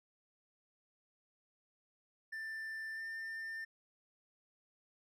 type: tone with pitch glide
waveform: triangle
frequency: 1777 to 1797.6 Hz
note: A6 to A6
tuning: +17 to +37 cents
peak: -39 dBFS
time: 2.32-3.65 s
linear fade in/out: 10 ms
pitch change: +20 cents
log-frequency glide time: 2.94-3.01 s
effects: none